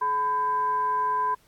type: tone with frequency modulation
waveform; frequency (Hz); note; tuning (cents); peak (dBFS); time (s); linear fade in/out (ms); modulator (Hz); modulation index
sine; 1005; B5; +30; -22; 0.01-1.35; 10; 580; 0.34
effects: pink hiss -62 dBFS RMS until 1.47 s + AAC 64 kbps